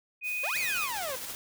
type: tone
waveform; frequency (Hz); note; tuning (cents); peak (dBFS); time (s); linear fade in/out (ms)
sine; 2489; D#7; 0; -30; 0.21-0.89; 50
type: noise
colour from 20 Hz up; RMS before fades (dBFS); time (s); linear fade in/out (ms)
blue; -42; 0.23-0.88; 50
type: exponential two-way sweep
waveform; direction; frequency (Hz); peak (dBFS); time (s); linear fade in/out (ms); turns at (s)
sawtooth; up then down; 493.9 to 2371 to 493.9; -29; 0.43-1.16; 10; 0.58
type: noise with tremolo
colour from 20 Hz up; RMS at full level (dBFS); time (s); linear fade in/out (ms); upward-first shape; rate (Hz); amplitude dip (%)
white; -37; 0.55-1.35; 0; triangle; 15; 40
effects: none